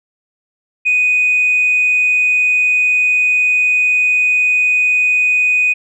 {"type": "tone", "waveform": "sine", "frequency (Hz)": 2489, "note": "D#7", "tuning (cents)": 0, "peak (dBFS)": -9, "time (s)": [0.85, 5.74], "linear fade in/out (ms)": 20, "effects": ["tanh soft clip ceiling -6 dBFS"]}